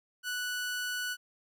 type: tone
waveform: sawtooth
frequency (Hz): 1480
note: F#6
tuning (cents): 0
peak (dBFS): -29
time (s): 0.23-1.17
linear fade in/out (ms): 50
effects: none